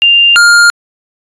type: tone pair in turn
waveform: sine / square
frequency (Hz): 2794 / 1408.3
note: F7 / F6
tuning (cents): 0 / +14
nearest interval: octave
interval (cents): 1186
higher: first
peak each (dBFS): -3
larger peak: neither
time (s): 0.02-0.36 / 0.36-0.7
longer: neither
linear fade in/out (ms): 0
effects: resampled to 22050 Hz